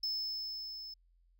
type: tone with level ramp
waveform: triangle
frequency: 5240 Hz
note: E8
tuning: 11 cents flat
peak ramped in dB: -31 to -43 dBFS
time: 0.03-0.94 s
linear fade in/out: 5 ms
effects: added 43 Hz sine -65 dBFS peak until 1.39 s